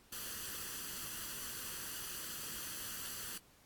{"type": "noise with comb filter", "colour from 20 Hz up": "white", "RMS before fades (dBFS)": -44, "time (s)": [0.12, 3.38], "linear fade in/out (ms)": 5, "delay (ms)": 0.66, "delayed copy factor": 0.6, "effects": ["pink hiss -65 dBFS RMS until 3.65 s", "AAC 64 kbps"]}